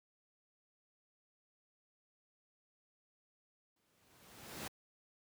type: noise with exponential growth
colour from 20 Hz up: pink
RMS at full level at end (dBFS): -42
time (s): 3.76-4.68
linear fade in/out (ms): 5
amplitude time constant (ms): 200
effects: high-pass 100 Hz 12 dB/octave